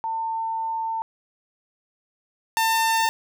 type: tone pair in turn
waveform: sine / sawtooth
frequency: 899 / 899 Hz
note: A5 / A5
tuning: +37 / +37 cents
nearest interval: unison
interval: 0 cents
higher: neither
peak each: -24 / -15 dBFS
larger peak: second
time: 0.04-1.02 / 2.57-3.09 s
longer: first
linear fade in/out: 0 ms
effects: none